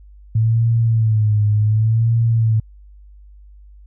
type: tone with vibrato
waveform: sine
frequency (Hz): 110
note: A2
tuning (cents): 0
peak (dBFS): -12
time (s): 0.35-2.6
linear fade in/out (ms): 5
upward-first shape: sine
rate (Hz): 0.68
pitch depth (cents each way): 84
effects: added 50 Hz sine -40 dBFS peak until 3.86 s